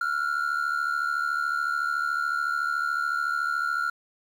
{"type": "ring-modulated tone", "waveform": "triangle", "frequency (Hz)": 1396.9, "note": "F6", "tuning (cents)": 0, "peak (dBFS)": -19, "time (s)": [0.01, 3.9], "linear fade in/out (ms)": 2, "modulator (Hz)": 36.9, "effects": ["tanh soft clip ceiling -15 dBFS", "9-bit"]}